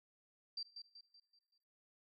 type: tone with echo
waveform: sine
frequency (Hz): 4699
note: D8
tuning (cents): 0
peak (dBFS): -40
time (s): 0.57-0.63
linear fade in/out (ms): 5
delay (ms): 190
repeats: 5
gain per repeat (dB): -7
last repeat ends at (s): 1.58
effects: noise-tail reverb RT60 0.6 s tail -18 dB re dry